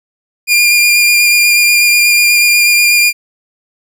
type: tone with vibrato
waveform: sawtooth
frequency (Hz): 2410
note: D7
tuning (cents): +44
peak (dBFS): -3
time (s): 0.47-3.13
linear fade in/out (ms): 50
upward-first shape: square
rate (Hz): 8.2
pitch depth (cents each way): 11
effects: none